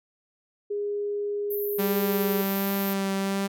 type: tone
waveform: sine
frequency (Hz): 410.4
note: G#4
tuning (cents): -21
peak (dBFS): -26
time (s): 0.7-2.42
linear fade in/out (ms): 10
type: band-pass noise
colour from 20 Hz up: pink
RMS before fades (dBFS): -35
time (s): 1.5-2.94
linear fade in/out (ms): 10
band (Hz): 12000 to 15000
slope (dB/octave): 96
type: tone with vibrato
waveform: sawtooth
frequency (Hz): 196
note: G3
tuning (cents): 0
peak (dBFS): -21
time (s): 1.78-3.48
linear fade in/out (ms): 20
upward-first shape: triangle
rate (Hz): 1.3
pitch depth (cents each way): 15
effects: none